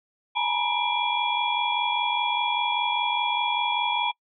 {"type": "tone cluster", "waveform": "sine", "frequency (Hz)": [840, 931, 976, 2372, 3355], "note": ["G#5", "A#5", "B5", "D7", "G#7"], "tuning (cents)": [19, -2, -21, 17, 17], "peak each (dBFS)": -29, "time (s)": [0.35, 4.12], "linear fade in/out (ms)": 20, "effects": ["noise-tail reverb RT60 0.1 s tail -26 dB re dry"]}